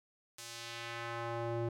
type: tone with band-pass filter sweep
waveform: square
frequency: 117.1 Hz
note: A#2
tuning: 8 cents sharp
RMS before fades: -40 dBFS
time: 0.38-1.69 s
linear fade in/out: 5 ms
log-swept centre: 7700 to 360 Hz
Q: 0.93
effects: none